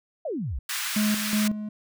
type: exponential sweep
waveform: sine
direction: down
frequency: 693 to 51.9 Hz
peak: -27 dBFS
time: 0.25-0.59 s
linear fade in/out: 5 ms
type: high-pass noise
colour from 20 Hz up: pink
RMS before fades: -30 dBFS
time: 0.69-1.48 s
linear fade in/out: 5 ms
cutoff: 1300 Hz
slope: 24 dB/octave
type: tone with tremolo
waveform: triangle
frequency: 211.6 Hz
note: G#3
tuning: 33 cents sharp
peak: -19 dBFS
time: 0.96-1.69 s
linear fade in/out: 5 ms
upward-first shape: square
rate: 2.7 Hz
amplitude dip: 65%
effects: none